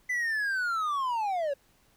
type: linear sweep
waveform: triangle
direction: down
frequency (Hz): 2015 to 539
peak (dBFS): -25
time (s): 0.09-1.54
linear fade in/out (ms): 10
effects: pink hiss -65 dBFS RMS until 1.96 s